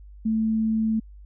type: tone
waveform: sine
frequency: 220.7 Hz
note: A3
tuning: 5 cents sharp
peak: -20 dBFS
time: 0.25-1 s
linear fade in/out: 10 ms
effects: added 50 Hz sine -42 dBFS peak until 1.25 s